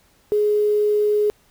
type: tone with quantisation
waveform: sine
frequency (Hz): 418.7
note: G#4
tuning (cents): +14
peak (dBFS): -15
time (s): 0.32-1.3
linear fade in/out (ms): 0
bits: 7
effects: pink hiss -58 dBFS RMS until 1.5 s